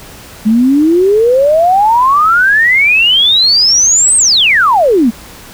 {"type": "exponential two-way sweep", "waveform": "sine", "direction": "up then down", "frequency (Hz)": [210, 8590, 210], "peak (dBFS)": -5, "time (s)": [0.45, 5.11], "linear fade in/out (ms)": 20, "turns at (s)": 4.17, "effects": ["pink hiss -33 dBFS RMS until 5.53 s"]}